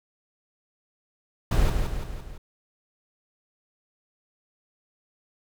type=noise with echo; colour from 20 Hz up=brown; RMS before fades=-20 dBFS; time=1.51-1.7 s; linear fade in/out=5 ms; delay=170 ms; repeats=4; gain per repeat=-5 dB; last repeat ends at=2.38 s; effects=none